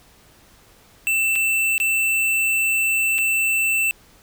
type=tone with dropouts; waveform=square; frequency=2668 Hz; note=E7; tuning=20 cents sharp; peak=-18 dBFS; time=1.07-3.91 s; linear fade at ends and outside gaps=0 ms; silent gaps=1.355-1.359 / 1.78-1.801 / 3.182-3.186 s; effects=pink hiss -52 dBFS RMS until 4.22 s